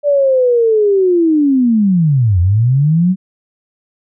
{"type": "linear two-way sweep", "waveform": "sine", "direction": "down then up", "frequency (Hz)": [588, 84.3, 191.5], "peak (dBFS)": -8, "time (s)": [0.03, 3.16], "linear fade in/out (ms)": 50, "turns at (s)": 2.4, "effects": []}